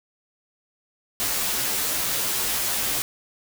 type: noise with comb filter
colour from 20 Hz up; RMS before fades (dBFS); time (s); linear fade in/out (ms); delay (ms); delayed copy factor
white; -25; 1.2-3.02; 0; 12; -0.85
effects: none